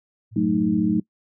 sine tone with tremolo, 110 Hz, A2, in tune, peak -29 dBFS, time 0.31-1.02 s, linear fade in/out 50 ms, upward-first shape sine, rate 17 Hz, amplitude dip 75%
sine chord, D# diminished, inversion first, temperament equal, 185 / 220 / 311.1 Hz, F#3 / A3 / D#4, 0 / 0 / 0 cents, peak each -22 dBFS, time 0.36-1 s, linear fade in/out 5 ms
effects noise-tail reverb RT60 0.1 s tail -23 dB re dry

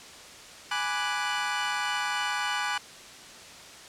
25% pulse chord, G# half-diminished seventh, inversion none, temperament equal, 830.6 / 987.8 / 1174.7 / 1480 Hz, G#5 / B5 / D6 / F#6, 0 / 0 / 0 / 0 cents, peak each -29 / -31 / -30 / -28 dBFS, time 0.71-2.78 s, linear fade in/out 5 ms, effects white hiss -46 dBFS RMS until 3.88 s + low-pass 7000 Hz 12 dB/octave

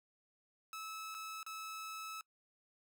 sawtooth tone with dropouts, 1300 Hz, E6, 24 cents flat, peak -40 dBFS, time 0.73-2.21 s, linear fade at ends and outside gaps 1 ms, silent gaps 1.144-1.148 / 1.43-1.464 s, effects noise-tail reverb RT60 0.1 s tail -23 dB re dry

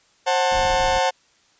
40% pulse chord, F# diminished, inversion second, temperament just, 532.8 / 740 / 888 Hz, C5 / F#5 / A5, +31 / 0 / +16 cents, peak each -21 dBFS, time 0.26-1.11 s, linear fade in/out 20 ms
brown noise, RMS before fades -31 dBFS, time 0.51-0.99 s, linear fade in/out 5 ms
effects white hiss -59 dBFS RMS until 1.59 s + resampled to 16000 Hz

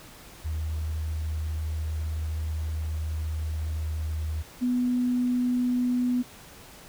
sine tone pair in turn, 78.3 / 247.4 Hz, D#2 / B3, +11 / +3 cents, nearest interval octave + minor sixth, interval 1992 cents, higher second, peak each -27 / -22 dBFS, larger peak second, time 0.44-4.43 / 4.61-6.23 s, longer first, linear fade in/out 20 ms, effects pink hiss -48 dBFS RMS until 6.88 s

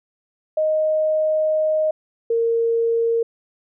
sine tone pair in turn, 622.3 / 460.8 Hz, D#5 / A#4, 0 / -20 cents, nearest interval perfect fourth, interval 520 cents, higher first, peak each -16 dBFS, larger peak neither, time 0.57-1.91 / 2.3-3.23 s, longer first, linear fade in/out 5 ms, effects none

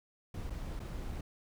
brown noise with dropouts, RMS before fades -40 dBFS, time 0.34-1.21 s, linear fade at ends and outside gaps 5 ms, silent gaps 0.499-0.503 / 0.795-0.8 s, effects none

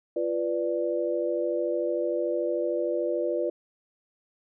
sine chord, B diminished, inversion second, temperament equal with one note detuned, 346 / 493.9 / 587.3 Hz, F4 / B4 / D5, -16 / 0 / 0 cents, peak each -29 dBFS, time 0.16-3.5 s, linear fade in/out 5 ms, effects none

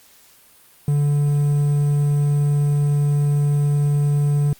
triangle tone with quantisation, 145.1 Hz, D3, 21 cents flat, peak -13 dBFS, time 0.88-4.53 s, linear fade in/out 2 ms, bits 7, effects white hiss -51 dBFS RMS until 4.59 s + Opus 48 kbps

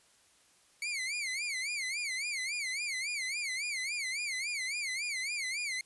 sawtooth tone with vibrato, 2217 Hz, C#7, in tune, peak -30 dBFS, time 0.82-5.81 s, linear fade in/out 2 ms, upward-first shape sine, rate 3.6 Hz, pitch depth 170 cents each way, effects white hiss -65 dBFS RMS until 5.85 s + resampled to 24000 Hz

